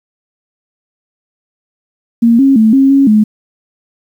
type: tone with pitch steps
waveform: sine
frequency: 232.4 / 272 / 219.7 / 270.3 / 275.1 / 213.6 Hz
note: A#3 / C#4 / A3 / C#4 / C#4 / G#3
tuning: -5 / -33 / -2 / -44 / -13 / +49 cents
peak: -4 dBFS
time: 2.22-3.24 s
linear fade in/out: 10 ms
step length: 170 ms
effects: 7-bit